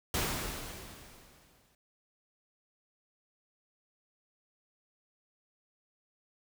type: noise with exponential decay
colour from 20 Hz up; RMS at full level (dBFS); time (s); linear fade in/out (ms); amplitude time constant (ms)
pink; -30; 0.14-1.75; 2; 350
effects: none